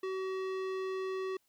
sine tone with tanh clipping, 378.7 Hz, F#4, 40 cents sharp, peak -36 dBFS, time 0.03-1.37 s, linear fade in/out 5 ms, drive 18 dB, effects white hiss -75 dBFS RMS until 1.48 s

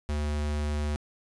square tone, 74.3 Hz, D2, 21 cents sharp, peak -28 dBFS, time 0.09-0.96 s, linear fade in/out 0 ms, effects resampled to 22050 Hz + 9-bit

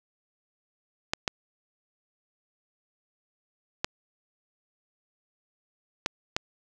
clicks, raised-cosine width 0.2 ms, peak -8 dBFS, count 5, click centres 1.135 / 1.278 / 3.845 / 6.061 / 6.365 s, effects none

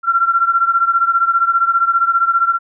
sine beating tone pair, 1361 / 1376 Hz, F6 / F6, -45 / -26 cents, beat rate 15 Hz, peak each -13 / -16 dBFS, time 0.03-2.59 s, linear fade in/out 50 ms, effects none

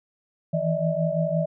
sine tone cluster, 160.2 / 166.1 / 590 / 640 Hz, E3 / E3 / D5 / D#5, -49 / +13 / +8 / +49 cents, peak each -27 dBFS, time 0.53-1.46 s, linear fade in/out 10 ms, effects none

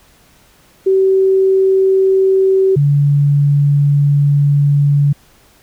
sine tone pair in turn, 382.8 / 143.39 Hz, G4 / D3, -41 / -41 cents, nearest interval octave + perfect fourth, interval 1700 cents, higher first, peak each -8 dBFS, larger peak neither, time 0.86-2.76 / 2.76-5.13 s, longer second, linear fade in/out 10 ms, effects pink hiss -49 dBFS RMS until 5.62 s

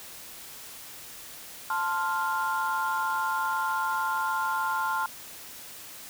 sine chord, F major, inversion first, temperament equal, 880 / 1046.5 / 1396.9 Hz, A5 / C6 / F6, 0 / 0 / 0 cents, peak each -29 dBFS, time 1.7-5.06 s, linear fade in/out 2 ms, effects tanh soft clip ceiling -19 dBFS + white hiss -44 dBFS RMS until 6.09 s

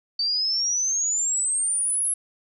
sine exponential sweep, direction up, 4573 to 11000 Hz, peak -21 dBFS, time 0.19-2.14 s, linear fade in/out 5 ms, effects none

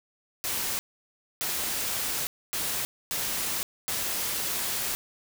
white noise bursts at uneven times, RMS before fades -30 dBFS, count 5, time 0.44-0.79 / 1.41-2.27 / 2.53-2.85 / 3.11-3.63 / 3.88-4.95 s, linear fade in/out 0 ms, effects none

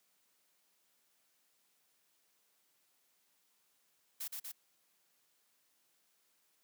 blue noise with echo, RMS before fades -41 dBFS, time 4.2-4.28 s, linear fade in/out 10 ms, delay 120 ms, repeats 2, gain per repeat -2 dB, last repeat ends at 4.52 s, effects white hiss -75 dBFS RMS until 6.63 s + high-pass 150 Hz 12 dB/octave

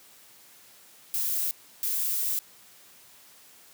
violet noise bursts at uneven times, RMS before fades -28 dBFS, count 2, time 1.14-1.51 / 1.83-2.39 s, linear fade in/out 0 ms, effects white hiss -54 dBFS RMS until 3.73 s + high-pass 100 Hz 12 dB/octave

